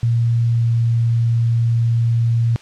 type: tone with pitch glide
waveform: sine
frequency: 117 to 116.33 Hz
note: A#2 to A#2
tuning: +7 to -3 cents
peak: -13 dBFS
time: 0.03-2.56 s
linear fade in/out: 0 ms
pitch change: -10 cents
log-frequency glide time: 0.51-0.65 s
effects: white hiss -44 dBFS RMS until 2.61 s + low-pass 5000 Hz 12 dB/octave